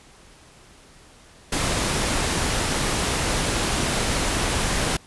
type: noise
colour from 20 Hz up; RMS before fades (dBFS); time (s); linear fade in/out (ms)
pink; -23; 1.52-4.97; 5
effects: pink hiss -50 dBFS RMS until 5.06 s + resampled to 24000 Hz

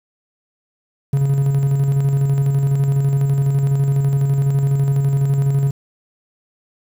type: tone with tremolo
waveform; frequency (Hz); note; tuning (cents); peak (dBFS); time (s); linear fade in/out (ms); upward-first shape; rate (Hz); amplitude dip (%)
triangle; 138.59; C#3; 0; -10; 1.13-5.71; 5; square; 12; 35
effects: 7-bit

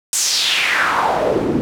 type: noise with band-pass filter sweep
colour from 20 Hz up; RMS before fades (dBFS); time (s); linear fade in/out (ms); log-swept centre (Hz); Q
pink; -17; 0.13-1.61; 0; 8100 to 230; 3
effects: none

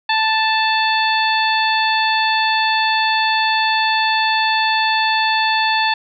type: harmonic tone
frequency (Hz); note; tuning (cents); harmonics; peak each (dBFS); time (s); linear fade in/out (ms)
880; A5; 0; 1 / 2 / 3 / 4 / 5; -17 / -20 / -22 / -23 / -24; 0.09-5.94; 5
effects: none

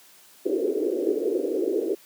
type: band-pass noise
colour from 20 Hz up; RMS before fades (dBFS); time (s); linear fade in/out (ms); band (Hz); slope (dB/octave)
white; -25; 0.45-1.95; 10; 310 to 460; 48
effects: white hiss -53 dBFS RMS until 2.05 s + high-pass 150 Hz 12 dB/octave

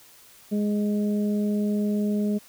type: harmonic tone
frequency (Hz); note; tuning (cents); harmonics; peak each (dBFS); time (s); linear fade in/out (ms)
207.7; G#3; 0; 1 / 2 / 3; -22 / -31 / -37; 0.51-2.39; 20
effects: white hiss -52 dBFS RMS until 2.48 s

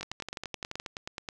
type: two click trains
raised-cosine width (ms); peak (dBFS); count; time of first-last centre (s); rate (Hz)
0.2; -19 / -19; 10 / 13; 0.03-0.799 / 0.01-1.288; 11.7 / 9.39
effects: none

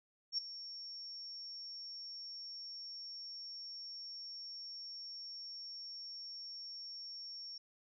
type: tone with ADSR envelope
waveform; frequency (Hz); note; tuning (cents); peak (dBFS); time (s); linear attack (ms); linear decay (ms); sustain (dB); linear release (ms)
sine; 5490; F8; -31; -31; 0.32-7.58; 60; 10; -14; 4
effects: none

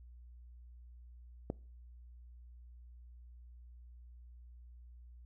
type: click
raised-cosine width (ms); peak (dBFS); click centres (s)
2; -22; 1.501
effects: noise-tail reverb RT60 0.4 s tail -24 dB re dry + added 60 Hz sine -52 dBFS peak until 5.25 s

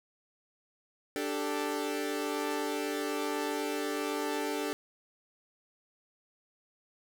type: chord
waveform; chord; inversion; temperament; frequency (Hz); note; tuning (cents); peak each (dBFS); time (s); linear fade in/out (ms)
sawtooth; D suspended fourth; none; equal; 293.7 / 392 / 440; D4 / G4 / A4; 0 / 0 / 0; -31 / -33 / -32; 1.16-4.73; 0
effects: none

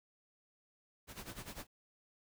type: noise with tremolo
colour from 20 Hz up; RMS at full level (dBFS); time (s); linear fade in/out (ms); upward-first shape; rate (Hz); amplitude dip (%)
pink; -45; 1.07-1.67; 50; sine; 10; 80
effects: none

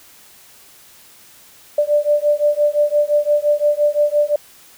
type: beating tone pair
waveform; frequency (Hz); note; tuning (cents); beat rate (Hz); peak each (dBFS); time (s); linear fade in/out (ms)
sine; 587.3 / 593.1; D5 / D5; 0 / +17; 5.8; -16; 1.78-4.36; 5
effects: white hiss -46 dBFS RMS until 4.77 s

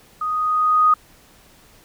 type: tone with level ramp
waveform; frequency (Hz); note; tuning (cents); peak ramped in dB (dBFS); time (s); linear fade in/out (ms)
sine; 1244.5; D#6; 0; -21 to -10; 0.21-0.94; 5
effects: pink hiss -51 dBFS RMS until 1.84 s

